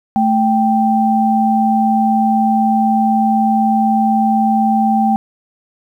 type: tone pair together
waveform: sine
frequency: 220 / 784 Hz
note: A3 / G5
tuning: 0 / 0 cents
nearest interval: octave + minor seventh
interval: 2200 cents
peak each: -13 dBFS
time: 0.16-5.16 s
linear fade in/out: 0 ms
effects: 8-bit